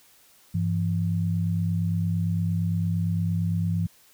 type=tone pair together; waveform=sine; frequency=100 / 168.76 Hz; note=G2 / E3; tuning=+35 / +41 cents; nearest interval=major sixth; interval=906 cents; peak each=-25 / -25 dBFS; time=0.54-3.87 s; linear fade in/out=10 ms; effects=white hiss -57 dBFS RMS until 4.13 s